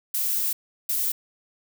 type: noise bursts at uneven times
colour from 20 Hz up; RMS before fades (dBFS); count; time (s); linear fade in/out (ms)
violet; -25; 2; 0.14-0.53 / 0.89-1.12; 5
effects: none